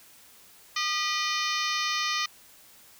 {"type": "harmonic tone with a mistuned harmonic", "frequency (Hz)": 609, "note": "D#5", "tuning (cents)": -37, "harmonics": [2, 3, 4, 5, 6, 7, 8, 9, 10], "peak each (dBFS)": [-31, -33, -34, -35, -36, -36, -37, -38, -38], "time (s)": [0.76, 2.26], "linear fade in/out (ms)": 5, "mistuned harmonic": 3, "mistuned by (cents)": 110, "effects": ["white hiss -54 dBFS RMS until 2.99 s"]}